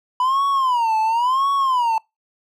triangle tone with vibrato, 987.8 Hz, B5, in tune, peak -14 dBFS, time 0.2-1.98 s, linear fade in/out 2 ms, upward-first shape sine, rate 0.95 Hz, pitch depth 210 cents each way, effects noise-tail reverb RT60 0.2 s tail -24 dB re dry

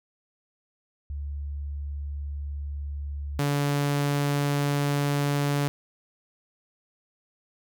sine / sawtooth tone pair in turn, 71.7 / 143.4 Hz, D2 / D3, -41 / -41 cents, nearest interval octave, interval 1200 cents, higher second, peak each -30 / -19 dBFS, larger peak second, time 1.1-3.39 / 3.39-5.68 s, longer neither, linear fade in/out 0 ms, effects none

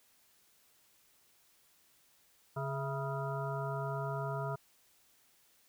harmonic tone with a mistuned harmonic, 138.59 Hz, C#3, in tune, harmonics 1 / 3 / 5 / 7 / 9 / 10, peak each -37 / -43 / -41 / -43 / -45 / -47 dBFS, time 2.56-4.56 s, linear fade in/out 10 ms, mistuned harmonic 5, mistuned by -68 cents, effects white hiss -68 dBFS RMS until 5.68 s

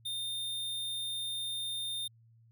square tone, 3632 Hz, A#7, 46 cents flat, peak -35 dBFS, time 0.05-2.08 s, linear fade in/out 10 ms, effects added 114 Hz sine -59 dBFS peak until 2.51 s

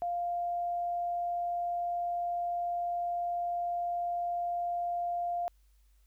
sine tone, 698.5 Hz, F5, in tune, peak -30 dBFS, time 0.02-5.48 s, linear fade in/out 0 ms, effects added 50 Hz sine -61 dBFS peak until 6.06 s + white hiss -75 dBFS RMS until 6.06 s

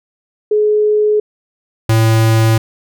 sine / square tone pair in turn, 422.9 / 112.01 Hz, G#4 / A2, +31 / +31 cents, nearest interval octave + major seventh, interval 2300 cents, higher first, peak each -9 dBFS, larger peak neither, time 0.51-1.2 / 1.89-2.58 s, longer neither, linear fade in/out 5 ms, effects none

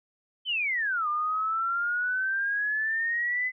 sine exponential two-way sweep, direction down then up, 3136 to 1194 to 2033 Hz, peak -25 dBFS, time 0.45-3.52 s, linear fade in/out 50 ms, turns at 1.08 s, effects none

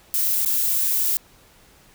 violet noise with dropouts, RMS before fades -21 dBFS, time 0.14-1.17 s, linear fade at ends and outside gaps 0 ms, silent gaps 0.448-0.459 s, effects pink hiss -53 dBFS RMS until 1.94 s

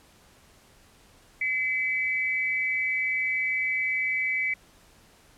sine tone pair together, 2039 / 2289 Hz, C7 / D7, -45 / -45 cents, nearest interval major second, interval 200 cents, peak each -27 dBFS, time 1.41-4.54 s, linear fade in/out 5 ms, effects pink hiss -57 dBFS RMS until 5.37 s + low-pass 12000 Hz 12 dB/octave

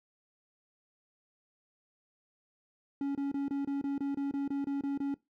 triangle tone bursts, 279.3 Hz, C#4, 13 cents sharp, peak -28 dBFS, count 13, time 3.01-5.142 s, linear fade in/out 2 ms, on 140 ms, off 26 ms, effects noise-tail reverb RT60 0.2 s tail -20 dB re dry

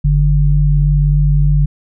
sine tone pair together, 47.85 / 146.83 Hz, G1 / D3, -41 / 0 cents, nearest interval octave + perfect fifth, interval 1941 cents, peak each -11 dBFS, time 0.04-1.66 s, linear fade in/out 10 ms, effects none

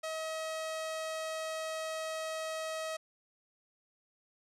sawtooth tone with low-pass filter, 637 Hz, D#5, 41 cents sharp, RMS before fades -38 dBFS, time 0.03-2.97 s, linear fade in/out 10 ms, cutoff 9300 Hz, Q 0.96, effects none

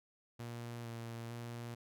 sawtooth tone with vibrato, 117.2 Hz, A#2, 10 cents sharp, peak -39 dBFS, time 0.39-1.75 s, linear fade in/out 10 ms, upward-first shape square, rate 1.1 Hz, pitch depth 17 cents each way, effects none

